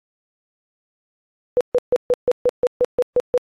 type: tone bursts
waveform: sine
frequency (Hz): 493.9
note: B4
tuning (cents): 0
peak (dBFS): -12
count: 11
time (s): 1.57-3.377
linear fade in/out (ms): 0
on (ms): 37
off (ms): 140
effects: AAC 32 kbps